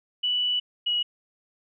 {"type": "tone pair in turn", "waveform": "sine", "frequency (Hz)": [2960, 2913], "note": ["F#7", "F#7"], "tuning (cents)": [0, -28], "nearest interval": "unison", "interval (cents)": 28, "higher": "first", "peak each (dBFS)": -22, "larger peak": "neither", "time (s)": [[0.23, 0.6], [0.86, 1.03]], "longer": "first", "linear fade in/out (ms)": 10, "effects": []}